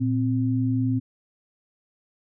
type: tone pair together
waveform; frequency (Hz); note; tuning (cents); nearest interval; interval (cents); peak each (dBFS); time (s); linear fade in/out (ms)
sine; 115.86 / 260.1; A#2 / C4; -10 / -10; octave + major second; 1400; -23; 0-1; 20
effects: none